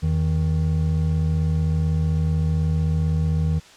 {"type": "tone pair together", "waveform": "triangle", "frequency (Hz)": [82.41, 158.2], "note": ["E2", "D#3"], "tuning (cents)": [0, 29], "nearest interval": "major seventh", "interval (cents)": 1129, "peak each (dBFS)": -19, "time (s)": [0.02, 3.6], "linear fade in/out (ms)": 20, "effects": ["white hiss -47 dBFS RMS until 3.76 s", "low-pass 6000 Hz 12 dB/octave"]}